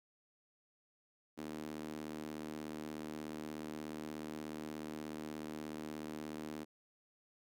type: tone with high-pass filter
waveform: sawtooth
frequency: 76.7 Hz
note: D#2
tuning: 24 cents flat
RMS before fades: -45 dBFS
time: 1.37-6.65 s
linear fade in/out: 20 ms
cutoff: 270 Hz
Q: 2.6
effects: none